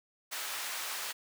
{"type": "high-pass noise", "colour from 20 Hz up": "pink", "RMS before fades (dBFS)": -38, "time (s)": [0.31, 1.13], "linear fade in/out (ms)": 20, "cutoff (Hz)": 1100, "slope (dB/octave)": 12, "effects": []}